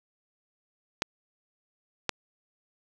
clicks, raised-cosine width 0.2 ms, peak -8 dBFS, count 2, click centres 1.021 / 2.093 s, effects none

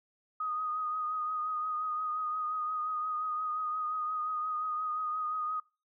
sine tone with vibrato, 1244.5 Hz, D#6, in tune, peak -31 dBFS, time 0.4-5.6 s, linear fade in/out 5 ms, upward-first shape triangle, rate 5.7 Hz, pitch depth 34 cents each way, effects noise-tail reverb RT60 0.3 s tail -23 dB re dry

